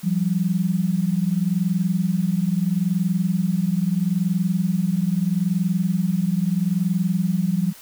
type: tone pair together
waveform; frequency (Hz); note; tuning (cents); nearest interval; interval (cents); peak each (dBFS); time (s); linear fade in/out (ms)
sine; 171.03 / 191.8; F3 / G3; -36 / -37; major second; 199; -21; 0.03-7.73; 20
effects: white hiss -45 dBFS RMS until 7.81 s